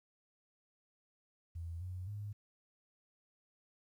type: tone with pitch steps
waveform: sine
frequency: 84 / 91.4 / 103.4 Hz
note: E2 / F#2 / G#2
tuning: +33 / -21 / -7 cents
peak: -40 dBFS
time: 1.55-2.33 s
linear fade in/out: 10 ms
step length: 260 ms
effects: 12-bit